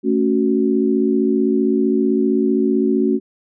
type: chord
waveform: sine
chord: F# minor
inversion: first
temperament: just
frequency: 222 / 277.5 / 370 Hz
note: A3 / C#4 / F#4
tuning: +16 / +2 / 0 cents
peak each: -18 dBFS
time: 0.03-3.2 s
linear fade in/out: 50 ms
effects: none